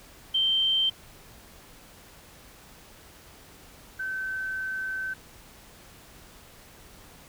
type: tone pair in turn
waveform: sine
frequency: 3129 / 1535.8 Hz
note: G7 / G6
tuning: -4 / -36 cents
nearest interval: octave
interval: 1232 cents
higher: first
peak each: -21 / -29 dBFS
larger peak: first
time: 0.34-0.9 / 3.99-5.14 s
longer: second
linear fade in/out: 10 ms
effects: pink hiss -51 dBFS RMS until 7.28 s